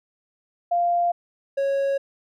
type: tone pair in turn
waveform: sine / triangle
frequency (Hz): 696 / 551.4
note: F5 / C#5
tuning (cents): -6 / -9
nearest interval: major third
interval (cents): 403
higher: first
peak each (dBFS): -18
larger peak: neither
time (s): 0.71-1.12 / 1.57-1.98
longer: neither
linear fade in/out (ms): 10
effects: none